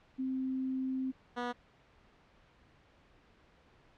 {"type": "tone pair in turn", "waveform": ["sine", "10% pulse"], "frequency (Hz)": [261.6, 243.4], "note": ["C4", "B3"], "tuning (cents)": [0, -25], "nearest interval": "minor second", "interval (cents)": 125, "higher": "first", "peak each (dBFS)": [-32, -26], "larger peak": "second", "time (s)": [[0.18, 1.12], [1.36, 1.53]], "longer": "first", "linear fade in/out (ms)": 20, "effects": ["pink hiss -64 dBFS RMS until 3.97 s", "low-pass 3000 Hz 12 dB/octave"]}